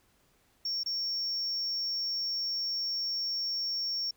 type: tone with dropouts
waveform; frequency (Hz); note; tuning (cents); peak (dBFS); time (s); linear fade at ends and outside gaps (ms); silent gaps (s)
sine; 5490; F8; -31; -28; 0.65-4.11; 5; 0.834-0.86
effects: tanh soft clip ceiling -28 dBFS + pink hiss -68 dBFS RMS until 4.16 s